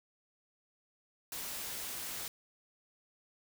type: noise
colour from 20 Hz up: white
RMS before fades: -41 dBFS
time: 1.32-2.28 s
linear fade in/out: 2 ms
effects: none